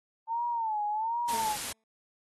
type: tone with vibrato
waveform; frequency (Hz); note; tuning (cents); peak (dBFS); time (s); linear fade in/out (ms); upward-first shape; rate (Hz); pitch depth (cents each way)
sine; 891; A5; +22; -28; 0.27-1.57; 50; sine; 1.3; 120
type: noise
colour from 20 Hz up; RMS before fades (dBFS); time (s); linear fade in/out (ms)
white; -36; 1.28-1.73; 10
type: tone with exponential decay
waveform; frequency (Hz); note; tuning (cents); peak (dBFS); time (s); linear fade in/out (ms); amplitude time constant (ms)
15% pulse; 221.3; A3; +10; -32; 1.33-1.84; 2; 110
effects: AAC 32 kbps